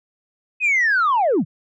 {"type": "linear sweep", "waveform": "sine", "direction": "down", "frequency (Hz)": [2558, 113.6], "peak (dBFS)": -13, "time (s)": [0.6, 1.45], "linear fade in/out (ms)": 50, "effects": ["tanh soft clip ceiling -12 dBFS"]}